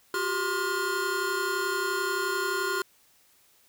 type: tone cluster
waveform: square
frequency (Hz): 362.3 / 393.8 / 1049 / 1422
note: F#4 / G4 / C6 / F6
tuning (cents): -36 / +8 / +4 / +31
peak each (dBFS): -35 / -33 / -34 / -31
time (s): 0.14-2.82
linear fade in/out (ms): 2
effects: white hiss -62 dBFS RMS until 3.68 s